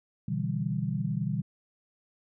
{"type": "chord", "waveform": "sine", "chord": "E minor seventh", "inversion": "second", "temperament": "equal", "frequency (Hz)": [123.47, 146.83, 164.81, 196], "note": ["B2", "D3", "E3", "G3"], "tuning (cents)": [0, 0, 0, 0], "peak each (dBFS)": -33, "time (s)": [0.28, 1.42], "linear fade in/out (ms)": 5, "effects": []}